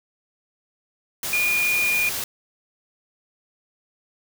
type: tone in noise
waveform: sine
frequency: 2432 Hz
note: D#7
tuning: 40 cents flat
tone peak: -19 dBFS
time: 1.33-2.09 s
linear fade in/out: 2 ms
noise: white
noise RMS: -28 dBFS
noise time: 1.23-2.24 s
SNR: +6 dB
effects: none